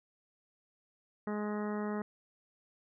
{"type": "harmonic tone", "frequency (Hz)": 209.4, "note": "G#3", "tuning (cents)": 15, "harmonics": [1, 2, 3, 4, 5, 6, 7, 8, 9], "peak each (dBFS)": [-35, -39, -45, -46, -48, -47, -52, -55, -51], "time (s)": [1.27, 2.02], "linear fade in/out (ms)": 2, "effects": []}